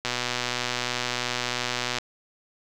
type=click train; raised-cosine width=0.2 ms; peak=-9 dBFS; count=239; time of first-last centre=0.05-1.985 s; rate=123 Hz; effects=none